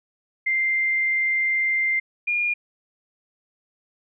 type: tone pair in turn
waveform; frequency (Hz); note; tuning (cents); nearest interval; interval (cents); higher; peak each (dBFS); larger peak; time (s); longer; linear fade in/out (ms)
sine; 2093 / 2422; C7 / D#7; 0 / -47; minor third; 253; second; -19 / -20; first; 0.46-2 / 2.27-2.54; first; 10
effects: none